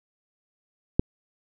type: click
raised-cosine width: 3 ms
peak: -5 dBFS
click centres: 0.995 s
effects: none